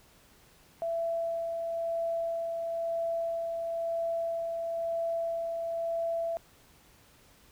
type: tone with tremolo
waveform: sine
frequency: 668 Hz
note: E5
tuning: 23 cents sharp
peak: -28 dBFS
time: 0.82-6.37 s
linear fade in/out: 0 ms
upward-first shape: sine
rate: 1 Hz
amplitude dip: 30%
effects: pink hiss -60 dBFS RMS until 7.51 s